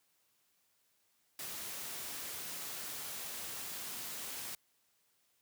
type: noise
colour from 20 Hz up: white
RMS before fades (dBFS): -43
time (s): 1.39-4.55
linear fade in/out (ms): 2
effects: white hiss -75 dBFS RMS until 5.41 s + high-pass 80 Hz 12 dB/octave